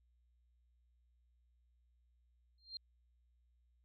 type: tone with exponential growth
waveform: sine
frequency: 4186 Hz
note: C8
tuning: in tune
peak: -39 dBFS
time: 2.58-2.77 s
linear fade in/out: 2 ms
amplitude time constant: 41 ms
effects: added 60 Hz sine -70 dBFS peak until 3.84 s